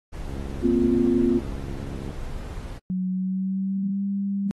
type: noise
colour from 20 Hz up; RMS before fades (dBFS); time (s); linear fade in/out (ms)
brown; -34; 0.12-2.79; 20
type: click train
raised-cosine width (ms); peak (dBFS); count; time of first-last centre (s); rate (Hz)
3; -24; 126; 0.28-2.107; 68.4
type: chord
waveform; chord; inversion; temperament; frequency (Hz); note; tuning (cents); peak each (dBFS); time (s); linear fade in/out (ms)
sine; Bb suspended second; none; equal with one note detuned; 235.9 / 261.6 / 349.2; Bb3 / C4 / F4; +21 / 0 / 0; -22; 0.62-1.4; 20
type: tone with pitch glide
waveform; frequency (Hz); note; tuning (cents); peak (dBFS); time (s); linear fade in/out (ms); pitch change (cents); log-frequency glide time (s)
sine; 185 to 198.28; F#3 to G3; 0 to +20; -23; 2.9-4.51; 0; +120; 3.09-4.04
effects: AAC 32 kbps